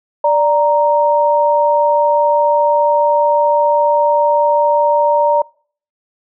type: tone pair together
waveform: sine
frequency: 587.3 / 932.3 Hz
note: D5 / A#5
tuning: 0 / 0 cents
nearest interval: minor sixth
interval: 800 cents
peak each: -12 dBFS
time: 0.24-5.42 s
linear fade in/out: 5 ms
effects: noise-tail reverb RT60 0.5 s tail -26 dB re dry